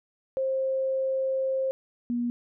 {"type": "tone pair in turn", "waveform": "sine", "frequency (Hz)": [530, 240.1], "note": ["C5", "B3"], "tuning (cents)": [22, -49], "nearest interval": "octave + major second", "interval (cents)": 1371, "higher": "first", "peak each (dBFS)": [-24, -25], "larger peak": "first", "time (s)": [[0.37, 1.71], [2.1, 2.3]], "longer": "first", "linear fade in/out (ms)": 0, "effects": []}